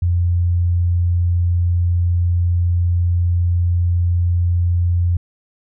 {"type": "tone", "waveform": "sine", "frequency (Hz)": 87.31, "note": "F2", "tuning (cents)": 0, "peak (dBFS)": -13, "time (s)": [0.02, 5.17], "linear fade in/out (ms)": 5, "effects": []}